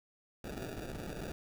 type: noise with sample-and-hold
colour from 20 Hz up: violet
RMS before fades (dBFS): -42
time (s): 0.44-1.32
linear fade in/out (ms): 2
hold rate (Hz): 1050
effects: none